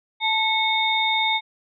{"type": "tone cluster", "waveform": "sine", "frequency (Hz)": [879, 2194, 3658], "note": ["A5", "C#7", "A#7"], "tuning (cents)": [-2, -18, -33], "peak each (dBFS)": -23, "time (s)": [0.2, 1.41], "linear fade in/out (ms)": 50, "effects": []}